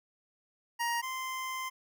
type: tone pair in turn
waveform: 25% pulse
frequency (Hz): 942 / 1039.9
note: A#5 / C6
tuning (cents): +18 / -11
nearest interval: major second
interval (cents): 171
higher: second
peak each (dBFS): -26 / -31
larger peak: first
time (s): 0.79-1.02 / 1.02-1.7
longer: second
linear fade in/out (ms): 20
effects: none

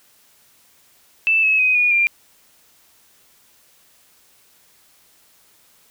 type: tone with pitch steps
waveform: sine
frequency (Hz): 2644 / 2578 / 2513 / 2450 / 2388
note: E7 / E7 / D#7 / D#7 / D7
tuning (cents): +5 / -39 / +17 / -27 / +28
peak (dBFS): -13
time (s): 1.27-2.07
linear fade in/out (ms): 0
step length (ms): 160
effects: white hiss -55 dBFS RMS until 5.9 s

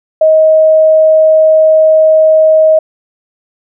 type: tone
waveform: sine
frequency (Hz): 630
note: D#5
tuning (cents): +21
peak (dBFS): -3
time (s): 0.21-2.79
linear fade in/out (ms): 5
effects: none

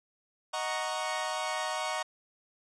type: chord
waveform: sawtooth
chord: D# minor seventh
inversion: none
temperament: equal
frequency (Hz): 622.3 / 740 / 932.3 / 1108.7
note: D#5 / F#5 / A#5 / C#6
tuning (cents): 0 / 0 / 0 / 0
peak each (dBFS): -33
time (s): 0.53-2.03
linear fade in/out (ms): 10
effects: resampled to 22050 Hz

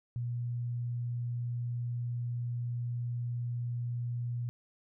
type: tone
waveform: sine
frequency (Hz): 120.4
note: B2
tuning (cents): -44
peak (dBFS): -32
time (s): 0.16-4.49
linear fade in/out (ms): 0
effects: none

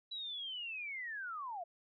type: linear sweep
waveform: sine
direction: down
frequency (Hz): 3951 to 651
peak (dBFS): -40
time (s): 0.11-1.64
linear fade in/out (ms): 10
effects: none

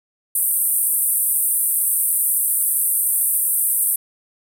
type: band-pass noise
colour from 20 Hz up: pink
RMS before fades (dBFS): -19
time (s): 0.35-3.96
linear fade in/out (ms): 5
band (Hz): 8600 to 15000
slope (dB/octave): 96
effects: none

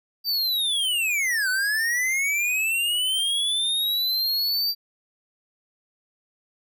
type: linear two-way sweep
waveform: square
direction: down then up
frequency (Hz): 4691 to 1480 to 4691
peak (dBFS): -22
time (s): 0.24-4.75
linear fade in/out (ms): 50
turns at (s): 1.49
effects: none

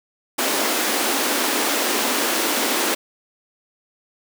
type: high-pass noise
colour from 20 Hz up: pink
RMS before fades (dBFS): -21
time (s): 0.38-2.95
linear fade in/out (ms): 10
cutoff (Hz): 240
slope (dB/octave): 48
effects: none

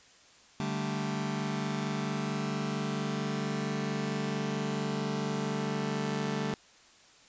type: chord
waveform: sawtooth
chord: D suspended fourth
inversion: none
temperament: just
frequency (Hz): 146.83 / 195.78 / 220.2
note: D3 / G3 / A3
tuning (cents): 0 / -2 / +2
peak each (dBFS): -31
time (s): 0.6-6.54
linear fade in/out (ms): 0
effects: white hiss -58 dBFS RMS until 7.28 s + resampled to 16000 Hz

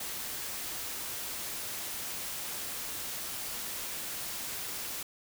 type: noise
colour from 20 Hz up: white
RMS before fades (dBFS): -38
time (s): 0-5.03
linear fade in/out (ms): 5
effects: none

